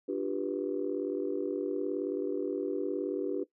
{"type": "chord", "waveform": "sine", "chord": "G dominant seventh", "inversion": "second", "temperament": "just", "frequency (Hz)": [294, 352.8, 392, 490], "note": ["D4", "F4", "G4", "B4"], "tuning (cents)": [2, 18, 0, -14], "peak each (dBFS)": [-34, -36, -34, -37], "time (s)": [0.08, 3.44], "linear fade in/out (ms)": 10, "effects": ["noise-tail reverb RT60 0.1 s tail -17 dB re dry", "tanh soft clip ceiling -19 dBFS"]}